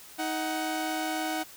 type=tone pair together; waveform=sawtooth; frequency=314.5 / 746 Hz; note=D#4 / F#5; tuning=+19 / +14 cents; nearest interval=octave + minor third; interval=1495 cents; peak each=-28 dBFS; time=0.18-1.44 s; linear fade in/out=20 ms; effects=white hiss -49 dBFS RMS until 1.56 s